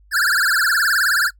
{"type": "tone with vibrato", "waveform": "square", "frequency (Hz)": 1549, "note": "G6", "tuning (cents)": -21, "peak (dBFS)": -15, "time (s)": [0.11, 1.31], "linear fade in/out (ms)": 50, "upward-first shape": "triangle", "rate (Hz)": 19, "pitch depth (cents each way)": 250, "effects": ["noise-tail reverb RT60 0.1 s tail -24 dB re dry", "added 50 Hz sine -48 dBFS peak until 1.39 s"]}